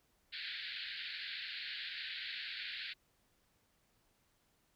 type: band-pass noise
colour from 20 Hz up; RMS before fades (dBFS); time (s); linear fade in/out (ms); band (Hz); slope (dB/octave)
white; -44; 0.32-2.94; 20; 1500 to 4500; 96
effects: pink hiss -75 dBFS RMS until 4.75 s